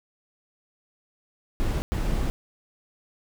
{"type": "noise bursts at uneven times", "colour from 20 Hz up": "brown", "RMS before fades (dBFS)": -25, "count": 2, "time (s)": [[1.6, 1.82], [1.92, 2.3]], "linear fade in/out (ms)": 0, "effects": []}